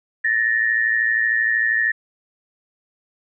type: tone pair together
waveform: sine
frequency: 1751.8 / 1864.7 Hz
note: A6 / A#6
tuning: -8 / 0 cents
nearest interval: minor second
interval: 108 cents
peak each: -19 dBFS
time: 0.24-1.92 s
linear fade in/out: 10 ms
effects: none